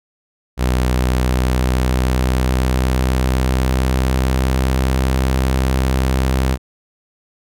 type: tone with pitch glide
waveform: sawtooth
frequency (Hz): 62.8 to 65.17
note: B1 to C2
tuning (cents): +30 to -6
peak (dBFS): -10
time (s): 0.57-6.58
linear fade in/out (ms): 50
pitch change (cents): +64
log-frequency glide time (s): 0.82-5.06
effects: none